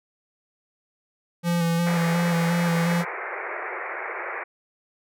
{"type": "tone with vibrato", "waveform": "square", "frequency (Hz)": 170.1, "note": "F3", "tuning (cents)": -45, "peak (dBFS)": -21, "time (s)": [1.43, 3.05], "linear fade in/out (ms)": 50, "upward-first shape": "square", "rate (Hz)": 2.8, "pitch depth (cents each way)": 21}
{"type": "band-pass noise", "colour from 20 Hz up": "white", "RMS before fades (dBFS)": -32, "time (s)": [1.86, 4.44], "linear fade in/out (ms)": 10, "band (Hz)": [350, 2300], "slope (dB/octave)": 96}
{"effects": []}